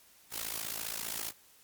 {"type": "noise with amplitude modulation", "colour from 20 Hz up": "white", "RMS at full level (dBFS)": -34, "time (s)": [0.3, 1.33], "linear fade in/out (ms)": 50, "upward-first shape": "sine", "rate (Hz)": 55, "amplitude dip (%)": 95, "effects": ["white hiss -61 dBFS RMS until 1.63 s", "MP3 96 kbps"]}